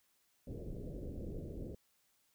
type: low-pass noise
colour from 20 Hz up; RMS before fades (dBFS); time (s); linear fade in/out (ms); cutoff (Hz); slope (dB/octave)
pink; -44; 0.47-1.75; 5; 550; 48
effects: white hiss -75 dBFS RMS until 2.34 s